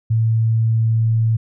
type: tone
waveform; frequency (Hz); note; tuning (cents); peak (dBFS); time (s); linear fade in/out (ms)
sine; 112.6; A2; +40; -13; 0.1-1.37; 10
effects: none